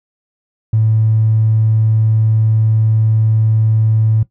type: tone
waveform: triangle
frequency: 110 Hz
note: A2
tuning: in tune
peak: -6 dBFS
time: 0.73-4.23 s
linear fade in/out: 5 ms
effects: noise-tail reverb RT60 0.1 s tail -18 dB re dry + tanh soft clip ceiling -6 dBFS